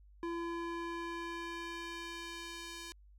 square tone with band-pass filter sweep, 338.7 Hz, E4, 47 cents sharp, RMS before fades -42 dBFS, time 0.23-2.92 s, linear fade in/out 0 ms, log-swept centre 710 to 5200 Hz, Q 0.71, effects added 50 Hz sine -57 dBFS peak until 3.18 s

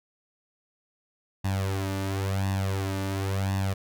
sawtooth tone with flanger, 96.9 Hz, G2, 20 cents flat, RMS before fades -28 dBFS, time 1.44-3.74 s, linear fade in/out 10 ms, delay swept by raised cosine 1.1 to 3.4 ms, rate 0.95 Hz, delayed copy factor +0.8, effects none

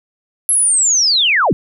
sine linear sweep, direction down, 11250 to 103.83 Hz, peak -10 dBFS, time 0.49-1.53 s, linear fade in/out 0 ms, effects none

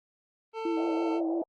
25% pulse tone, 446 Hz, A4, 23 cents sharp, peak -29 dBFS, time 0.53-1.21 s, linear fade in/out 50 ms
sine tone with vibrato, 330.6 Hz, E4, 5 cents sharp, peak -27 dBFS, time 0.65-1.42 s, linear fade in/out 5 ms, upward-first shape triangle, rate 6 Hz, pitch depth 44 cents each way
pink band-pass noise, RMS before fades -38 dBFS, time 0.77-1.44 s, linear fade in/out 5 ms, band 550 to 740 Hz, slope 48 dB/octave
effects low-pass 3000 Hz 12 dB/octave + Opus 32 kbps

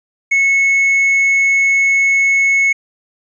triangle tone, 2196 Hz, C#7, 17 cents flat, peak -8 dBFS, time 0.31-2.73 s, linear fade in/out 10 ms, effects resampled to 22050 Hz + 8-bit

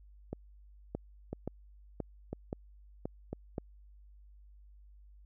two click trains, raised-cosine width 2 ms, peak -22 / -24 dBFS, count 6 / 4, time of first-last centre 0.95-3.582 / 0.33-3.33 s, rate 1.9 / 1 Hz, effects added 50 Hz sine -54 dBFS peak until 5.25 s

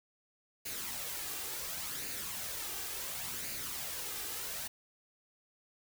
white noise with flanger, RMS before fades -40 dBFS, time 0.65-4.68 s, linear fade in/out 10 ms, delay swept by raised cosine 0.44 to 2.54 ms, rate 0.7 Hz, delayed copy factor +0.5, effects none

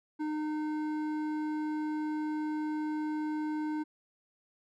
sine tone with hard clipping, 305.8 Hz, D#4, 30 cents flat, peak -33 dBFS, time 0.19-3.84 s, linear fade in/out 20 ms, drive 10 dB, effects none

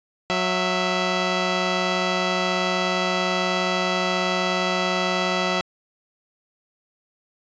10% pulse tone pair together, 183.03 / 660 Hz, F#3 / E5, -19 / +2 cents, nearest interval octave + minor seventh, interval 2221 cents, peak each -15 dBFS, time 0.3-5.61 s, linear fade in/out 0 ms, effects resampled to 16000 Hz

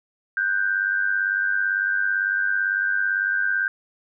sine tone pair together, 1480 / 1577.9 Hz, F#6 / G6, 0 / +11 cents, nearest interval minor second, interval 111 cents, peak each -25 / -21 dBFS, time 0.37-3.68 s, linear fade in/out 2 ms, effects none

